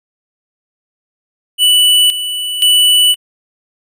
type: tone with tremolo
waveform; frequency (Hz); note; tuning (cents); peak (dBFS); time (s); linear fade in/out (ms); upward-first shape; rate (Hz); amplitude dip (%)
square; 2968; F#7; +5; -7; 1.58-3.16; 50; square; 0.96; 70
effects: none